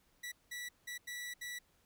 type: tone bursts at uneven times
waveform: sawtooth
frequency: 1953 Hz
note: B6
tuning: 20 cents flat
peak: -38 dBFS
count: 5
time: 0.23-0.32 / 0.51-0.69 / 0.87-0.98 / 1.07-1.34 / 1.41-1.59 s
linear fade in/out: 10 ms
effects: pink hiss -72 dBFS RMS until 1.85 s